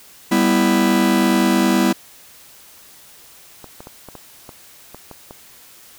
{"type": "chord", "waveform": "45% pulse", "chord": "E minor", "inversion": "first", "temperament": "just", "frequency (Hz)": [197.78, 247.2, 329.6], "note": ["G3", "B3", "E4"], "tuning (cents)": [16, 2, 0], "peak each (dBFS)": -18, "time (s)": [0.31, 1.93], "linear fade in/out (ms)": 10}
{"type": "clicks", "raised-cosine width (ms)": 1, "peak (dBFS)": -21, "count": 9, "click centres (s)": [3.643, 3.805, 3.871, 4.087, 4.153, 4.492, 4.946, 5.113, 5.309]}
{"effects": ["white hiss -45 dBFS RMS until 5.98 s"]}